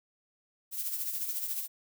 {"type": "noise with tremolo", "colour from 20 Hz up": "violet", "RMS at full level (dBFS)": -32, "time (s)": [0.71, 1.68], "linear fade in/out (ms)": 50, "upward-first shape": "triangle", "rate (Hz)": 14, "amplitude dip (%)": 60, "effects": []}